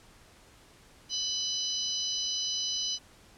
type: harmonic tone with a mistuned harmonic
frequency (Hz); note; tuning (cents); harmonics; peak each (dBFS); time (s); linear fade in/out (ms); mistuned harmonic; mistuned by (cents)
995; B5; +13; 3 / 4 / 5 / 6; -35 / -35 / -35 / -35; 1.09-2.99; 50; 4; +22
effects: pink hiss -57 dBFS RMS until 3.37 s + low-pass 10000 Hz 12 dB/octave